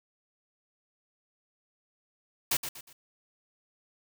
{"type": "noise with echo", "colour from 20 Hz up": "white", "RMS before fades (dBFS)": -27, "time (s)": [2.51, 2.57], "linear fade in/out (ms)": 5, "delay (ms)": 120, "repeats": 3, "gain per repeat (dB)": -9, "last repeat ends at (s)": 2.93, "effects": []}